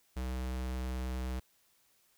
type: tone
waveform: square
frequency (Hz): 63.6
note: C2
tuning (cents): -48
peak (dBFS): -35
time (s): 0.16-1.4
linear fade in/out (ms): 10
effects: white hiss -70 dBFS RMS until 2.17 s